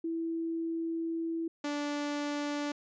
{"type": "tone pair in turn", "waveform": ["sine", "sawtooth"], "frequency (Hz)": [329.6, 291.4], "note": ["E4", "D4"], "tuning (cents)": [0, -13], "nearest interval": "major second", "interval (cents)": 213, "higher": "first", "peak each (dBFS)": [-31, -28], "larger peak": "second", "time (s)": [[0.04, 1.48], [1.64, 2.72]], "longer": "first", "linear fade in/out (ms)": 5, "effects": ["resampled to 16000 Hz"]}